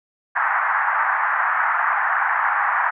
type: band-pass noise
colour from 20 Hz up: white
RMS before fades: -20 dBFS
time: 0.35-2.91 s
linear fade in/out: 20 ms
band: 780 to 1800 Hz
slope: 48 dB/octave
effects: none